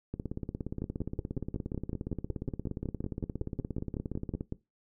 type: two click trains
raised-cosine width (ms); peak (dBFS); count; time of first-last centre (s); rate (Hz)
3; -22 / -21; 74 / 21; 0.14-4.409 / 0.82-4.524; 17.1 / 5.4
effects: noise-tail reverb RT60 0.2 s tail -18 dB re dry